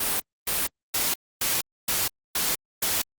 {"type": "noise bursts", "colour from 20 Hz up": "white", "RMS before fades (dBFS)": -25, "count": 7, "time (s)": [0, 3.02], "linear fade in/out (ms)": 5, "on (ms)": 200, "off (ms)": 270, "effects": ["Opus 32 kbps"]}